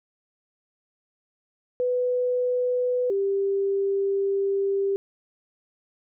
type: tone pair in turn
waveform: sine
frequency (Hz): 496.9 / 394.4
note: B4 / G4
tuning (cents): +11 / +11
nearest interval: major third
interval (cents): 400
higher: first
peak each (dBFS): -21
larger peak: neither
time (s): 1.8-3.1 / 3.1-4.96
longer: second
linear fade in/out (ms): 0
effects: none